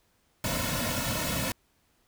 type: noise with comb filter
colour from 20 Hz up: pink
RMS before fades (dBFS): -30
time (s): 0.44-1.52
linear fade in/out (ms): 2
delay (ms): 2.5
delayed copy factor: -0.9
effects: pink hiss -69 dBFS RMS until 2.07 s